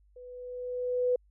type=tone with level ramp; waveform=sine; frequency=496.5 Hz; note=B4; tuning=9 cents sharp; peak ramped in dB=-45 to -22 dBFS; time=0.16-1.16 s; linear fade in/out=5 ms; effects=added 50 Hz sine -60 dBFS peak until 1.3 s